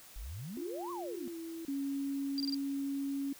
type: exponential two-way sweep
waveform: sine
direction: up then down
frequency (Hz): 40.92 to 1134 to 226.2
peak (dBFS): -40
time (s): 0.16-1.28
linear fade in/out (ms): 0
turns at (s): 0.91
type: tone with pitch glide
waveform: sine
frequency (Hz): 349.2 to 329.6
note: F4 to E4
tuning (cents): 0 to 0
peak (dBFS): -40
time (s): 0.57-1.65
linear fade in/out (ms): 0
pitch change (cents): -100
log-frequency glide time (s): 1.25-1.37
type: tone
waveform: sine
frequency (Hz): 277.2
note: C#4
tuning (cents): 0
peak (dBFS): -33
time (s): 1.68-3.33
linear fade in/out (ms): 5
type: tone bursts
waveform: sine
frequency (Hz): 4751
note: D8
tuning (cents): +19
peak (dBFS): -34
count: 4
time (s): 2.38-2.545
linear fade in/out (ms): 0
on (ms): 21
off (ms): 27
effects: white hiss -55 dBFS RMS until 3.39 s